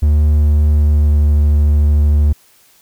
triangle tone with pitch glide, 74.8 to 73.9 Hz, D2 to D2, +32 to +11 cents, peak -6 dBFS, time 0.02-2.33 s, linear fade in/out 10 ms, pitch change -21 cents, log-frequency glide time 0.71-1.23 s, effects white hiss -50 dBFS RMS until 2.81 s

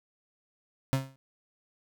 35% pulse tone with exponential decay, 134.1 Hz, C3, 43 cents sharp, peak -19 dBFS, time 0.93-1.16 s, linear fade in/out 0 ms, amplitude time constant 49 ms, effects none

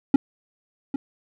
triangle tone with echo, 274.9 Hz, C#4, 14 cents flat, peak -8 dBFS, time 0.14-0.16 s, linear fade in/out 2 ms, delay 800 ms, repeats 1, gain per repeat -12 dB, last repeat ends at 0.96 s, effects none

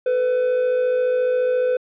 triangle tone pair together, 448 / 502.4 Hz, A4 / B4, +31 / +30 cents, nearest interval major second, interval 199 cents, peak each -26 / -15 dBFS, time 0.06-1.77 s, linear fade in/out 5 ms, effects resampled to 8000 Hz

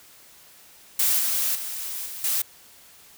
blue noise with level steps, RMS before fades -21 / -24 / -32 / -36 / -24 dBFS, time 0.99-2.42 s, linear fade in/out 5 ms, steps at 1.19 / 1.55 / 2.06 / 2.24 s, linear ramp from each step 2 ms, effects white hiss -51 dBFS RMS until 3.17 s

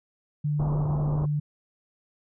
sine tone, 148.2 Hz, D3, 16 cents sharp, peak -23 dBFS, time 0.44-1.4 s, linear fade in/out 10 ms
pink low-pass noise, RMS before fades -33 dBFS, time 0.59-1.26 s, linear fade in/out 10 ms, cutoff 1100 Hz, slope 48 dB/octave
effects none

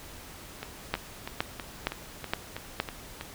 two click trains, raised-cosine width 0.3 ms, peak -19 / -10 dBFS, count 9 / 5, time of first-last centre 0.63-3.211 / 0.94-2.8 s, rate 3.1 / 2.15 Hz, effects pink hiss -46 dBFS RMS until 3.34 s

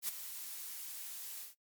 blue noise with ADSR envelope, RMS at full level -34 dBFS, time 0.02-1.55 s, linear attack 65 ms, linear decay 12 ms, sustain -11 dB, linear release 140 ms, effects noise-tail reverb RT60 0.1 s tail -18 dB re dry + MP3 96 kbps

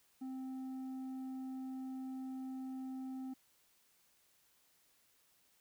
square tone with low-pass filter, 261.6 Hz, C4, in tune, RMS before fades -44 dBFS, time 0.21-3.34 s, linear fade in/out 10 ms, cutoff 530 Hz, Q 1.3, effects white hiss -72 dBFS RMS until 5.6 s

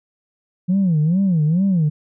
sine tone with vibrato, 172.3 Hz, F3, 23 cents flat, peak -12 dBFS, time 0.68-1.9 s, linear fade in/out 20 ms, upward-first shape sine, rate 2.3 Hz, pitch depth 240 cents each way, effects tanh soft clip ceiling -11 dBFS

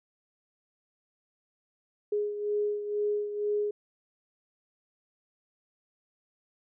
sine beating tone pair, 415.3 / 417.4 Hz, G#4 / G#4, 0 / +9 cents, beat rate 2.1 Hz, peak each -28 / -35 dBFS, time 2.12-3.71 s, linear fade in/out 5 ms, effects none

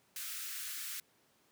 white high-pass noise, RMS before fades -42 dBFS, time 0.16-1 s, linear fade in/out 2 ms, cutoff 1300 Hz, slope 48 dB/octave, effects pink hiss -70 dBFS RMS until 1.51 s + high-pass 150 Hz 12 dB/octave

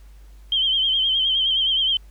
sine tone with vibrato, 3143 Hz, G7, 4 cents sharp, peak -17 dBFS, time 0.52-1.97 s, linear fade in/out 2 ms, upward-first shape sine, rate 9.6 Hz, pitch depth 59 cents each way, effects added 50 Hz sine -42 dBFS peak until 2.1 s + pink hiss -59 dBFS RMS until 2.1 s

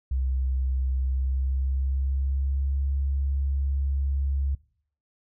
sine tone with pitch glide, 65.1 to 68.81 Hz, C2 to C#2, -8 to -12 cents, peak -23 dBFS, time 0.11-4.55 s, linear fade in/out 5 ms, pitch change +96 cents, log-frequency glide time 0.97-2.81 s, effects noise-tail reverb RT60 0.6 s tail -21 dB re dry

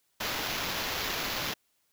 blue noise with sample-and-hold, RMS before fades -33 dBFS, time 0.2-1.54 s, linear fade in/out 10 ms, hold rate 8820 Hz, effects white hiss -73 dBFS RMS until 1.92 s

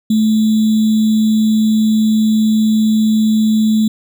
sine tone with sample-and-hold, 217.6 Hz, A3, 19 cents flat, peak -9 dBFS, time 0.1-3.88 s, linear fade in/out 5 ms, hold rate 3675 Hz, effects none

